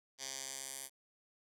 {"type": "tone with band-pass filter sweep", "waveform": "10% pulse", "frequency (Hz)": 134.5, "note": "C3", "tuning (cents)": 48, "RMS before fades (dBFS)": -45, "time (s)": [0.18, 0.9], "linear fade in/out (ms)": 50, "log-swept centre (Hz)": [5700, 10000], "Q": 1.8, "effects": []}